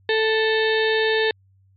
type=harmonic tone with a mistuned harmonic; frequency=440 Hz; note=A4; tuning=in tune; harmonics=1 / 2 / 4 / 5 / 6 / 7 / 8 / 9 / 10; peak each=-19 / -29 / -23 / -35 / -31 / -33 / -28 / -39 / -36 dBFS; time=0.09-1.31 s; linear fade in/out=2 ms; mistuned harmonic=8; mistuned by=+71 cents; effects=added 96 Hz sine -54 dBFS peak until 1.76 s + MP3 48 kbps